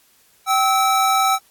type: tone pair together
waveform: square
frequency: 773 / 1301.8 Hz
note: G5 / E6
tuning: -24 / -22 cents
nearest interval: major sixth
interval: 902 cents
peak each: -18 dBFS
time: 0.46-1.39 s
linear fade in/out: 50 ms
effects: white hiss -56 dBFS RMS until 1.5 s + AAC 64 kbps